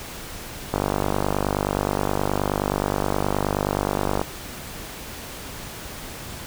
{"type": "click train", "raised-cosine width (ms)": 1, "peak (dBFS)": -7, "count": 173, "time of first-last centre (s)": [0.74, 4.215], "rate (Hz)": 49.5, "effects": ["pink hiss -36 dBFS RMS until 6.46 s"]}